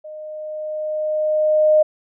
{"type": "tone with level ramp", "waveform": "sine", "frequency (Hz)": 615, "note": "D#5", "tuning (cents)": -20, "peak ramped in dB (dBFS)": [-32, -9], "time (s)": [0.04, 1.83], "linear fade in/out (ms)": 10, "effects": []}